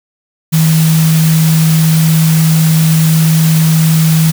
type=tone in noise; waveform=sine; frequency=159.7 Hz; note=D#3; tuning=45 cents sharp; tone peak=-6 dBFS; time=0.52-4.32 s; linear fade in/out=20 ms; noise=white; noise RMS=-19 dBFS; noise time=0.52-4.32 s; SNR=+10 dB; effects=none